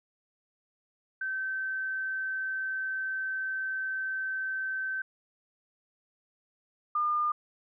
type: tone pair in turn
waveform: sine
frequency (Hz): 1543 / 1208.9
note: G6 / D6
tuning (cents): -28 / +50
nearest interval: major third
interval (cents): 422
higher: first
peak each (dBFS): -30 / -25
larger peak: second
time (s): 1.21-5.02 / 6.95-7.32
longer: first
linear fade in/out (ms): 5
effects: none